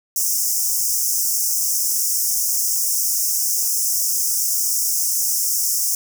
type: high-pass noise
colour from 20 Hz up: pink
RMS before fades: -20 dBFS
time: 0.16-5.95 s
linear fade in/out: 2 ms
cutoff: 5300 Hz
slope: 96 dB/octave
effects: none